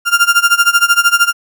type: tone with tremolo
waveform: 35% pulse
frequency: 1396.9 Hz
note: F6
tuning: in tune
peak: -3 dBFS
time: 0.05-1.33 s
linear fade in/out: 50 ms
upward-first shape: sine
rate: 13 Hz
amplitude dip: 90%
effects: none